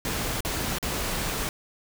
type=noise with dropouts; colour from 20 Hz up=pink; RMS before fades=-29 dBFS; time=0.05-1.49 s; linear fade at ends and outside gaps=1 ms; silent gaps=0.406-0.449 / 0.785-0.827 s; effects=none